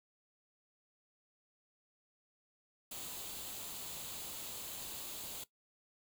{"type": "noise with comb filter", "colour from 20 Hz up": "white", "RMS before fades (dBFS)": -45, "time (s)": [2.91, 5.44], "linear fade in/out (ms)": 5, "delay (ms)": 0.27, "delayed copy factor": 0.5, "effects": ["noise-tail reverb RT60 0.1 s tail -17 dB re dry"]}